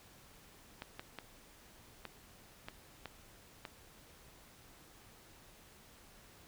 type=clicks; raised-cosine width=0.3 ms; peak=-27 dBFS; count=7; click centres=0.821 / 0.995 / 1.187 / 2.053 / 2.685 / 3.057 / 3.652 s; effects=pink hiss -60 dBFS RMS until 6.47 s